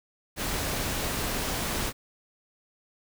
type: noise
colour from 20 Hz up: pink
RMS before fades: -30 dBFS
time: 0.36-1.93 s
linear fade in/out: 50 ms
effects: none